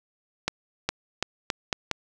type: accelerating click train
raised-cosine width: 0.2 ms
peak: -7 dBFS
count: 6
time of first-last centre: 0.48-1.913 s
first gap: 410 ms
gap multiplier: 0.82
effects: none